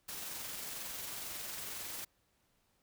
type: noise with amplitude modulation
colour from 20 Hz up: white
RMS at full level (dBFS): -42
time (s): 0.08-2.05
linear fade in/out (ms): 10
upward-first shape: sine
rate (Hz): 22.1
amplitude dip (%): 25
effects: pink hiss -75 dBFS RMS until 2.82 s